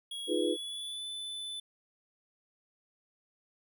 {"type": "tone with pitch glide", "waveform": "square", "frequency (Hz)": [3322, 3505], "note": ["G#7", "A7"], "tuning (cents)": [0, -7], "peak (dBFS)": -38, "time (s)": [0.11, 1.6], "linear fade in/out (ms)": 5, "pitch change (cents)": 93, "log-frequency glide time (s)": [0.32, 1.06]}
{"type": "chord", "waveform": "sine", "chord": "F half-diminished seventh", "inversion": "third", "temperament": "equal", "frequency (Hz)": [311.1, 349.2, 415.3, 493.9], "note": ["Eb4", "F4", "Ab4", "Cb5"], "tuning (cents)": [0, 0, 0, 0], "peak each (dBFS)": [-33, -32, -34, -33], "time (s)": [0.27, 0.57], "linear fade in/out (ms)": 50}
{"effects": []}